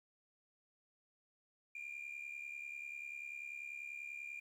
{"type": "tone with amplitude modulation", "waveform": "sine", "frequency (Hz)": 2400, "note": "D7", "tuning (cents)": 37, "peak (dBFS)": -39, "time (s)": [1.75, 4.4], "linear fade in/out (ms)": 5, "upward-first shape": "sine", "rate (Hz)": 70.2, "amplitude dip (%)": 80, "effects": ["tanh soft clip ceiling -40 dBFS", "12-bit"]}